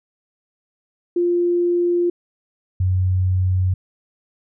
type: tone pair in turn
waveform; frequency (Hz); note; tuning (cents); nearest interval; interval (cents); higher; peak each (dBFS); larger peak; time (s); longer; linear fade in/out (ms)
sine; 349.2 / 92.49; F4 / F#2; 0 / 0; octave + major seventh; 2300; first; -15; neither; 1.16-2.1 / 2.8-3.74; neither; 5
effects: none